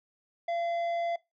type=tone with tanh clipping; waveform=sine; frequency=683 Hz; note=F5; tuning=39 cents flat; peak=-30 dBFS; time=0.48-1.16 s; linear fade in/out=5 ms; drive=9 dB; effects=noise-tail reverb RT60 0.2 s tail -20 dB re dry